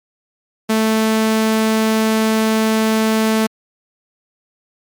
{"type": "tone", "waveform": "sawtooth", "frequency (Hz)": 220, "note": "A3", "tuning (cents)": 0, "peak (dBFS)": -9, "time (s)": [0.69, 3.47], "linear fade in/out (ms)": 10, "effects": ["MP3 96 kbps"]}